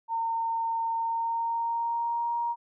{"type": "tone with pitch glide", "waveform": "sine", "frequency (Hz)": [913, 941.4], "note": ["A#5", "A#5"], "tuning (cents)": [-36, 17], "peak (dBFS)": -26, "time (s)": [0.08, 2.56], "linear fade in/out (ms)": 50, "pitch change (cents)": 53, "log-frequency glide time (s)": [0.96, 2.36], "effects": []}